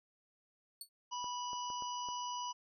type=tone with exponential decay; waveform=20% pulse; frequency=4435 Hz; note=C#8; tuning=in tune; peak=-35 dBFS; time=0.81-0.89 s; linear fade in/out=2 ms; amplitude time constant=17 ms
type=harmonic tone; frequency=982 Hz; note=B5; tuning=10 cents flat; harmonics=1 / 3 / 5 / 6; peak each=-39 / -47 / -52 / -48 dBFS; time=1.11-2.53 s; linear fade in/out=20 ms
type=clicks; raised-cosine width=1 ms; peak=-37 dBFS; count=5; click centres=1.243 / 1.532 / 1.702 / 1.823 / 2.087 s
effects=none